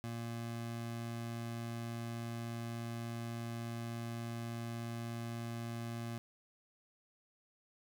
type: tone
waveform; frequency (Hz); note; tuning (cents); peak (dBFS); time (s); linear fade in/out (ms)
25% pulse; 116.54; A#2; 0; -36; 0.04-6.18; 0
effects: none